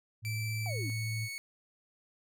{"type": "tone with vibrato", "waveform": "sine", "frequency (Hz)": 110.7, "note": "A2", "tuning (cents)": 11, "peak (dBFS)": -33, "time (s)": [0.22, 1.29], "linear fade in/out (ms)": 50, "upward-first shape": "sine", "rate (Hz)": 18, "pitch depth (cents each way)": 13}
{"type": "tone with pitch glide", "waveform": "sawtooth", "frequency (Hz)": [2329, 2215], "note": ["D7", "C#7"], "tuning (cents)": [-15, -2], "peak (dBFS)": -35, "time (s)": [0.25, 1.38], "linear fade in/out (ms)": 0, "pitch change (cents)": -87, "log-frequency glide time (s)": [0.66, 0.71]}
{"type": "exponential sweep", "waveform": "sine", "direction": "down", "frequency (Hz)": [781, 251.9], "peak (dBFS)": -40, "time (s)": [0.66, 0.9], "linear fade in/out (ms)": 0}
{"effects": []}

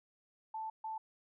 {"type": "tone bursts at uneven times", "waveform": "sine", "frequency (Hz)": 880, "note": "A5", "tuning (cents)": 0, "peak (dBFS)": -38, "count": 2, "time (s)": [[0.54, 0.7], [0.84, 0.98]], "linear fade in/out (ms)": 5, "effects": []}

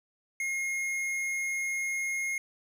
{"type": "tone with hard clipping", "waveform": "sine", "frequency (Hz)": 2147, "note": "C7", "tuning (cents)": 44, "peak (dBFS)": -31, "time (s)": [0.4, 2.38], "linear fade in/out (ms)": 2, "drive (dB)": 11, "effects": []}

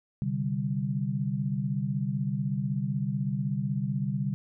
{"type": "chord", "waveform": "sine", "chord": "C suspended second", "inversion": "none", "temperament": "equal", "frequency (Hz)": [130.81, 146.83, 196], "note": ["C3", "D3", "G3"], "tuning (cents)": [0, 0, 0], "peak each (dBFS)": -31, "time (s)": [0.22, 4.34], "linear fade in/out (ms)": 0, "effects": []}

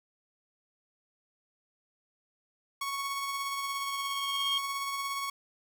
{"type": "tone with tremolo", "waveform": "sawtooth", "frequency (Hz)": 1108.7, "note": "C#6", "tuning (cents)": 0, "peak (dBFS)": -27, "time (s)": [2.81, 5.3], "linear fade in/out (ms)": 5, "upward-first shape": "triangle", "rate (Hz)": 17, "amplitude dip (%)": 35}
{"type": "tone with exponential growth", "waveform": "sine", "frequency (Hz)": 3230, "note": "G#7", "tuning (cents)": -49, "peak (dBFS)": -26, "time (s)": [3.1, 4.58], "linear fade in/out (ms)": 2, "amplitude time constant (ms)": 320}
{"effects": []}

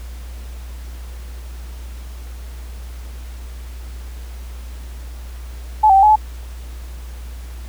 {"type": "tone with pitch steps", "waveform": "sine", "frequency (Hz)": [860, 773, 780, 849, 860], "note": ["A5", "G5", "G5", "G#5", "A5"], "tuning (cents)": [-40, -24, -9, 38, -40], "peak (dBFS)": -7, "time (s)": [5.83, 6.16], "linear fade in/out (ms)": 10, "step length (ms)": 66, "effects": ["added 60 Hz sine -29 dBFS peak until 7.68 s", "pink hiss -44 dBFS RMS until 7.68 s"]}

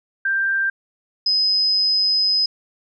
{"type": "tone pair in turn", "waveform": "sine", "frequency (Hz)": [1579, 5048], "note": ["G6", "D#8"], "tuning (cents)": [12, 24], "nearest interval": "octave + minor sixth", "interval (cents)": 2012, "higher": "second", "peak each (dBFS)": [-17, -15], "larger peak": "second", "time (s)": [[0.25, 0.7], [1.26, 2.46]], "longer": "second", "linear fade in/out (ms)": 5, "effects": []}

